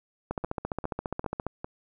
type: two click trains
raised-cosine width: 1 ms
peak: -16 / -20 dBFS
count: 18 / 4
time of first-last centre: 0.31-1.466 / 0.44-1.645 s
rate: 14.7 / 2.49 Hz
effects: none